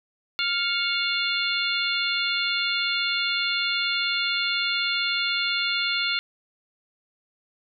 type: harmonic tone with a mistuned harmonic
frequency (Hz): 699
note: F5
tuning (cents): +1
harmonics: 2 / 3 / 4 / 5 / 6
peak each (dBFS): -29 / -29 / -29 / -29 / -29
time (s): 0.39-6.19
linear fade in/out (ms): 0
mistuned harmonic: 3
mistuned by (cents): +77
effects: none